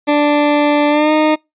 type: tone with pitch glide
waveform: 20% pulse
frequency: 293.7 to 307.9 Hz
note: D4 to D#4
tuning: 0 to -18 cents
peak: -5 dBFS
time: 0.07-1.36 s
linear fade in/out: 20 ms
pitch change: +82 cents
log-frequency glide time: 0.89-1.12 s
effects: noise-tail reverb RT60 0.2 s tail -26 dB re dry + resampled to 8000 Hz